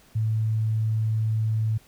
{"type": "tone", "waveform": "sine", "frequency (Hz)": 110, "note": "A2", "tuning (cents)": 0, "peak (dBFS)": -21, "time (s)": [0.15, 1.78], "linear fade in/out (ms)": 10, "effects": ["pink hiss -56 dBFS RMS until 1.87 s"]}